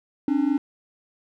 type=tone pair together; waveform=triangle; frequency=272.7 / 298.1 Hz; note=C#4 / D4; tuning=-28 / +26 cents; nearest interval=major second; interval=154 cents; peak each=-20 dBFS; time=0.28-0.58 s; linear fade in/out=2 ms; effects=none